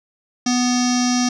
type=tone with low-pass filter; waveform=square; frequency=247.4 Hz; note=B3; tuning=3 cents sharp; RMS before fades=-18 dBFS; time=0.46-1.29 s; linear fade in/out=5 ms; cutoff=5700 Hz; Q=8.3; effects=none